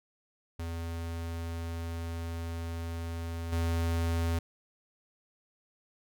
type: tone with level steps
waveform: square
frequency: 83.5 Hz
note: E2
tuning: 23 cents sharp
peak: -35 / -28 dBFS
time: 0.59-4.39 s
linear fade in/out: 5 ms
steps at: 3.52 s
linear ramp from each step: 10 ms
effects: none